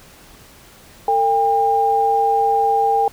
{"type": "tone pair together", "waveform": "sine", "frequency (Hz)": [450.3, 802.3], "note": ["A4", "G5"], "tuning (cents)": [40, 40], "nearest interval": "minor seventh", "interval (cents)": 1000, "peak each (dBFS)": [-20, -14], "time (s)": [1.08, 3.08], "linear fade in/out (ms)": 2, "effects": ["pink hiss -45 dBFS RMS until 3.12 s"]}